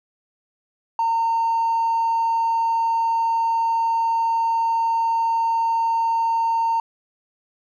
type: tone with hard clipping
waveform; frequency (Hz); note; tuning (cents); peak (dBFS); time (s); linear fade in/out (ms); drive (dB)
sine; 914; A#5; -34; -18; 0.99-6.8; 2; 1
effects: none